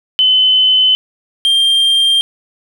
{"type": "tone pair in turn", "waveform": ["sine", "triangle"], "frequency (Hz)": [3036, 3185], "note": ["F#7", "G7"], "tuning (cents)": [44, 27], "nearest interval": "minor second", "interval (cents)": 83, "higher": "second", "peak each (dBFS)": -7, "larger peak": "neither", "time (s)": [[0.19, 0.95], [1.45, 2.21]], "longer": "neither", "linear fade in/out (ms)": 0, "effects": []}